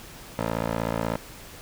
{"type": "tone with band-pass filter", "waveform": "15% pulse", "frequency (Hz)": 56.3, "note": "A1", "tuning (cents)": 40, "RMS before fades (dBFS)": -28, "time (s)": [0.39, 1.17], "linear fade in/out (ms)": 0, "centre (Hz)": 690, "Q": 0.74, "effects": ["pink hiss -44 dBFS RMS until 1.61 s"]}